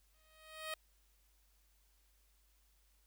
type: tone with exponential growth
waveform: 10% pulse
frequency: 628 Hz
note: D#5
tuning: 16 cents sharp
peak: -30 dBFS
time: 0.14-0.74 s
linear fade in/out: 2 ms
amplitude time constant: 130 ms
effects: added 50 Hz sine -70 dBFS peak until 3.06 s + white hiss -75 dBFS RMS until 3.06 s